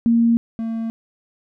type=tone pair in turn; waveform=sine / triangle; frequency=232.2 / 226.4 Hz; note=A#3 / A3; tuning=-7 / +50 cents; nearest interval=unison; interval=43 cents; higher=first; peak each=-12 / -20 dBFS; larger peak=first; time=0.06-0.37 / 0.59-0.9 s; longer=neither; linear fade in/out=0 ms; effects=none